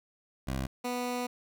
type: tone pair in turn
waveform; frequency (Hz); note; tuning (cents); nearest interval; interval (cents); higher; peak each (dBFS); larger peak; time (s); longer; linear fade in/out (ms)
15% pulse; 66.1 / 246.3; C2 / B3; +18 / -5; octave + major seventh; 2277; second; -25; neither; 0.47-0.67 / 0.84-1.27; second; 10
effects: none